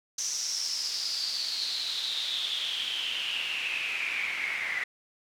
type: noise with band-pass filter sweep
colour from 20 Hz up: pink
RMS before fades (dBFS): -32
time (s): 0.18-4.84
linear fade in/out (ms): 5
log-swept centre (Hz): 6000 to 2000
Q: 8.6
effects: none